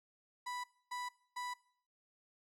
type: tone bursts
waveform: 35% pulse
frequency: 987 Hz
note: B5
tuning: 1 cent flat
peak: -38 dBFS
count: 3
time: 0.46-1.54 s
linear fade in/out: 10 ms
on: 180 ms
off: 270 ms
effects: noise-tail reverb RT60 0.6 s tail -21 dB re dry + low-pass 10000 Hz 12 dB/octave